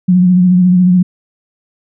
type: tone with vibrato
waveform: sine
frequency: 181 Hz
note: F#3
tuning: 38 cents flat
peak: -5 dBFS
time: 0.08-1.03 s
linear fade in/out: 10 ms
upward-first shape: sine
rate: 14 Hz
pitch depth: 38 cents each way
effects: none